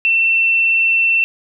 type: tone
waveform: sine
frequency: 2691 Hz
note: E7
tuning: 35 cents sharp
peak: -11 dBFS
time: 0.05-1.24 s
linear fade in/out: 0 ms
effects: none